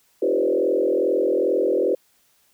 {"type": "tone with frequency modulation", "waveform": "sine", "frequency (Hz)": 440, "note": "A4", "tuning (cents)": 0, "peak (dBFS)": -17, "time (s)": [0.22, 1.95], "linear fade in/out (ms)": 5, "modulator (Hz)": 42.4, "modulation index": 2.6, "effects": ["white hiss -62 dBFS RMS until 2.53 s"]}